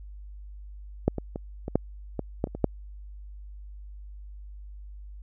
clicks, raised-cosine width 2 ms, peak -7 / -17 / -19 / -19 / -7 / -15 / -11 / -25 / -21 / -7 dBFS, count 10, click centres 1.08 / 1.183 / 1.359 / 1.681 / 1.756 / 2.193 / 2.441 / 2.472 / 2.55 / 2.643 s, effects added 50 Hz sine -40 dBFS peak until 5.22 s

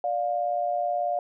sine tone pair together, 587.3 / 705.7 Hz, D5 / F5, 0 / +18 cents, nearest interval minor third, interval 318 cents, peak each -29 / -25 dBFS, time 0.04-1.19 s, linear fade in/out 2 ms, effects none

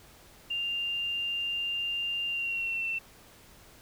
sine tone with pitch glide, 2794 to 2688 Hz, F7 to E7, 0 to +33 cents, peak -29 dBFS, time 0.5-2.99 s, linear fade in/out 10 ms, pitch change -67 cents, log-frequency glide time 2.27-2.86 s, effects pink hiss -55 dBFS RMS until 3.81 s

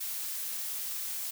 blue noise, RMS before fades -36 dBFS, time 0-1.31 s, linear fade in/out 10 ms, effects none

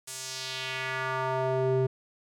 square tone with band-pass filter sweep, 130.81 Hz, C3, in tune, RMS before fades -30 dBFS, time 0.07-1.87 s, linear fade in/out 10 ms, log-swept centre 8900 to 310 Hz, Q 1.7, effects none

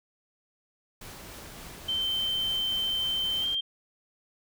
pink noise with tremolo, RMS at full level -43 dBFS, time 1.01-3.55 s, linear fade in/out 5 ms, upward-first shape triangle, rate 3.5 Hz, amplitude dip 25%
sine tone with pitch glide, 3105 to 3174 Hz, G7 to G7, -17 to +21 cents, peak -26 dBFS, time 1.88-3.61 s, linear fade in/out 10 ms, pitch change +38 cents, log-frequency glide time 3.39-3.47 s
violet noise, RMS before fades -46 dBFS, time 2.01-3.45 s, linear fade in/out 2 ms
effects none

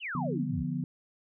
sine exponential sweep, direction down, 3190 to 55 Hz, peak -33 dBFS, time 0-0.65 s, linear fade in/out 50 ms
sine chord, B diminished, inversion first, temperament equal, 146.83 / 174.61 / 246.9 Hz, D3 / F3 / B3, 0 / 0 / 0 cents, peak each -34 dBFS, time 0.15-0.84 s, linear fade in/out 2 ms
effects none

